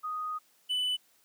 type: tone pair in turn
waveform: sine / triangle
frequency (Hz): 1244.5 / 2992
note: D#6 / F#7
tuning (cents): 0 / +19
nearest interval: octave + minor third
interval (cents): 1519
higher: second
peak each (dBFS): -32 / -26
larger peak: second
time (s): 0.03-0.39 / 0.69-0.97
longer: first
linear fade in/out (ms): 20
effects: white hiss -66 dBFS RMS until 1.24 s + high-pass 150 Hz 12 dB/octave